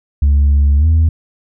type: tone with pitch glide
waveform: sine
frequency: 71.2 to 80.38 Hz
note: C#2 to E2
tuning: +47 to -43 cents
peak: -5 dBFS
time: 0.22-1.09 s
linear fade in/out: 5 ms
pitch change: +210 cents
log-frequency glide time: 0.78-0.86 s
effects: tanh soft clip ceiling -6 dBFS